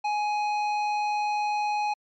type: tone with tanh clipping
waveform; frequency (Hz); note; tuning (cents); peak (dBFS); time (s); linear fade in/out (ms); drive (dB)
sine; 836; G#5; +11; -26; 0.04-1.94; 10; 15
effects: low-pass 5000 Hz 12 dB/octave + MP3 96 kbps